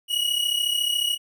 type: tone pair together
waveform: 45% pulse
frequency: 2889 / 2923 Hz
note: F#7 / F#7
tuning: -42 / -22 cents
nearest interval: unison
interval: 20 cents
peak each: -24 dBFS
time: 0.08-1.18 s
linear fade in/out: 50 ms
effects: none